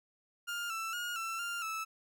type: tone with pitch steps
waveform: 30% pulse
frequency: 1408 / 1331 / 1431 / 1338 / 1396 / 1310 Hz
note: F6 / E6 / F6 / E6 / F6 / E6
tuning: +14 / +16 / +42 / +25 / -1 / -11 cents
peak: -33 dBFS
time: 0.47-1.85 s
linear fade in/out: 20 ms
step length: 230 ms
effects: none